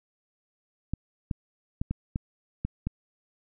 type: clicks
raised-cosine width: 5 ms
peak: -16 dBFS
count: 7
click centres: 0.936 / 1.312 / 1.815 / 1.91 / 2.159 / 2.65 / 2.87 s
effects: none